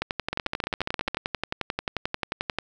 two click trains, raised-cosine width 0.3 ms, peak -11 / -10 dBFS, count 13 / 30, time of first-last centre 0.33-1.146 / 0.02-2.586 s, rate 14.7 / 11.3 Hz, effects none

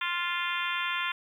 harmonic tone with a mistuned harmonic, 349.2 Hz, F4, in tune, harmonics 3 / 4 / 5 / 6 / 7 / 8 / 9 / 10, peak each -34 / -35 / -36 / -37 / -37 / -38 / -39 / -39 dBFS, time 0.01-1.12 s, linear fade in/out 5 ms, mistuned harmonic 8, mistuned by -31 cents, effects 10-bit

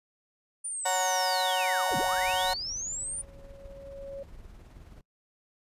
sine linear two-way sweep, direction down then up, 9397 to 110 to 9397 Hz, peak -32 dBFS, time 0.64-3.22 s, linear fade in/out 10 ms, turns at 1.97 s
35% pulse chord, F# major, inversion second, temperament just, 555 / 740 / 925 Hz, C#5 / F#5 / A#5, +2 / 0 / -14 cents, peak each -31 / -27 / -29 dBFS, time 0.85-2.54 s, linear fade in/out 10 ms
brown noise with tremolo, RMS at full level -46 dBFS, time 1.91-5.01 s, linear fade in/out 2 ms, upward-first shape triangle, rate 19 Hz, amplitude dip 50%
sine tone with exponential growth, 553 Hz, C#5, 4 cents flat, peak -35 dBFS, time 2.16-4.23 s, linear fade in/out 5 ms, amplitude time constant 450 ms
effects noise-tail reverb RT60 0.1 s tail -24 dB re dry + resampled to 32000 Hz

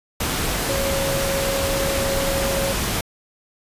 sine tone in noise, 548 Hz, C#5, 20 cents flat, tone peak -23 dBFS, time 0.69-2.73 s, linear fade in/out 5 ms, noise pink, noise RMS -23 dBFS, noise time 0.2-3.01 s, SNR -3 dB, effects resampled to 32000 Hz

